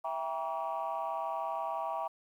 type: chord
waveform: sine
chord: E diminished seventh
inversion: none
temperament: just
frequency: 659.3 / 791.1 / 949.3 / 1139.2 Hz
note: E5 / G5 / Bb5 / Db6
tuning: 0 / +16 / +31 / +47 cents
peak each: -37 / -37 / -37 / -39 dBFS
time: 0.04-2.08 s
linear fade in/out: 10 ms
effects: tanh soft clip ceiling -26 dBFS + 11-bit